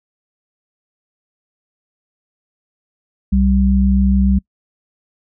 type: tone pair together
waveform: sine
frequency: 64.87 / 194.4 Hz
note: C2 / G3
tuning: -14 / -14 cents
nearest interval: octave + perfect fifth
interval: 1900 cents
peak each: -13 dBFS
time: 3.32-4.39 s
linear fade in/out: 10 ms
effects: noise-tail reverb RT60 0.1 s tail -26 dB re dry